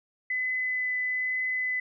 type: tone with vibrato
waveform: sine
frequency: 2012 Hz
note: B6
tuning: 32 cents sharp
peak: -26 dBFS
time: 0.3-1.8 s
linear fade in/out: 5 ms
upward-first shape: triangle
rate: 1.1 Hz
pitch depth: 8 cents each way
effects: none